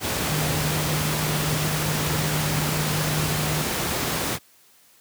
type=tone in noise; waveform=sine; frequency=152.6 Hz; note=D#3; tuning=33 cents flat; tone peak=-25 dBFS; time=0.27-3.65 s; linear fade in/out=50 ms; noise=pink; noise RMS=-25 dBFS; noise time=0-4.39 s; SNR=-3 dB; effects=white hiss -56 dBFS RMS until 5 s + high-pass 80 Hz 12 dB/octave